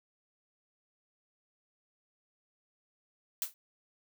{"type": "noise with exponential decay", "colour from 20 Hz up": "blue", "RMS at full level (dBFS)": -29, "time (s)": [3.42, 3.54], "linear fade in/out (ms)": 1, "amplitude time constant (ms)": 26, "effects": []}